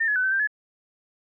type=tone with pitch steps; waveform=sine; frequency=1807 / 1697 / 1505 / 1537 / 1577 / 1708 Hz; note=A6 / G#6 / F#6 / G6 / G6 / G#6; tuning=+46 / +37 / +29 / -35 / +10 / +48 cents; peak=-20 dBFS; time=0-0.474 s; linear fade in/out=10 ms; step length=79 ms; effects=none